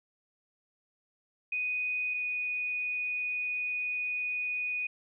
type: tone pair in turn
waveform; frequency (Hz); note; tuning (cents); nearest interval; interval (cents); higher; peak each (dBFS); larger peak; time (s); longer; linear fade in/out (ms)
sine; 2489 / 2477; D#7 / D#7; 0 / -8; unison; 8; first; -29 / -30; first; 1.52-2.14 / 2.14-4.87; second; 5
effects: none